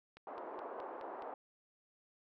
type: click train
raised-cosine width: 0.3 ms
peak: -38 dBFS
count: 6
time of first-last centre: 0.17-1.223 s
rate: 4.75 Hz
type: band-pass noise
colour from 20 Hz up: white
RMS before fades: -46 dBFS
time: 0.27-1.34 s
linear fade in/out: 2 ms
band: 350 to 990 Hz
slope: 24 dB/octave
effects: none